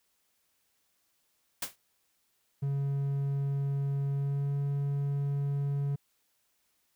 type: noise with exponential decay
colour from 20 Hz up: white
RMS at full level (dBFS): -29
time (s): 1.62-1.76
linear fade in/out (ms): 5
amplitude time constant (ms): 29
type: tone with pitch glide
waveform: triangle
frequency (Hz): 139.4 to 141.1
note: C#3 to C#3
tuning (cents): +10 to +31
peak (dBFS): -26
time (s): 2.62-5.96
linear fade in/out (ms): 10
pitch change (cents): +21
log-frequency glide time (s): 4.11-4.54
effects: white hiss -74 dBFS RMS until 6.95 s